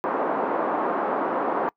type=band-pass noise; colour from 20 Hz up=white; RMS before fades=-25 dBFS; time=0.04-1.69 s; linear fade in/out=0 ms; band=250 to 1100 Hz; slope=24 dB/octave; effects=noise-tail reverb RT60 0.1 s tail -24 dB re dry